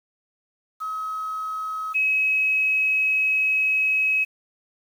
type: tone pair in turn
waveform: sine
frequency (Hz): 1278 / 2556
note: D#6 / D#7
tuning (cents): +46 / +46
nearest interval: octave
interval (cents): 1200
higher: second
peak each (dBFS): -26 / -18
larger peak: second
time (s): 0.8-1.94 / 1.94-4.25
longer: second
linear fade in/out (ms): 20
effects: 8-bit